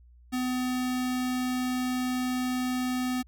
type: tone with notch filter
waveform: square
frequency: 252.7 Hz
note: B3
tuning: 40 cents sharp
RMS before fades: -29 dBFS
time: 0.32-3.23 s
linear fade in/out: 20 ms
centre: 510 Hz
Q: 1.2
effects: added 60 Hz sine -52 dBFS peak until 3.27 s